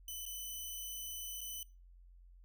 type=tone with dropouts; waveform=5% pulse; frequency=3007 Hz; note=F#7; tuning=27 cents sharp; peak=-33 dBFS; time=0.08-1.63 s; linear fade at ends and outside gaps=2 ms; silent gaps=0.255-0.262 / 1.408-1.413 s; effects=noise-tail reverb RT60 0.3 s tail -21 dB re dry + added 44 Hz sine -56 dBFS peak until 2.44 s